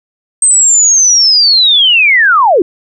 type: linear sweep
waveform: sine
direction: down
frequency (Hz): 8372 to 312.3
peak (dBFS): -4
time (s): 0.42-2.62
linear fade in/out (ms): 2
effects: none